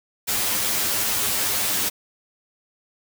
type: noise with comb filter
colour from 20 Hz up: white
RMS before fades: -23 dBFS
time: 0.27-1.9 s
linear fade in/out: 20 ms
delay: 9.8 ms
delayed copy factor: +1
effects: none